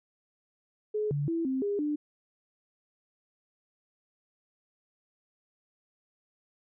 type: tone with pitch steps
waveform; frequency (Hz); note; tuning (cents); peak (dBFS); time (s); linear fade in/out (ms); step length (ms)
sine; 424.5 / 144.1 / 331.8 / 263.2 / 406.4 / 297.2; G#4 / D3 / E4 / C4 / G#4 / D4; +38 / -33 / +11 / +10 / -38 / +21; -27; 0.94-1.96; 10; 170
effects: none